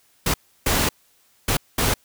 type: noise bursts at uneven times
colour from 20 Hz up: pink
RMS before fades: -20 dBFS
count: 4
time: 0.26-0.34 / 0.66-0.89 / 1.48-1.57 / 1.78-1.94 s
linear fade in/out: 5 ms
effects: white hiss -60 dBFS RMS until 2.04 s